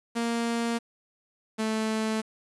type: tone pair in turn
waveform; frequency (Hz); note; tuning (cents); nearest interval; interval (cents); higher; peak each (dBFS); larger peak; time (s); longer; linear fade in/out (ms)
sawtooth; 233.1 / 219.2; A#3 / A3; 0 / -6; minor second; 106; first; -22; neither; 0.15-0.79 / 1.58-2.22; neither; 20
effects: resampled to 24000 Hz + 8-bit